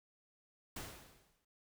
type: noise with exponential decay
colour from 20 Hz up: pink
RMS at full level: -43 dBFS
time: 0.76-1.45 s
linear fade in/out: 5 ms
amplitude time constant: 150 ms
effects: none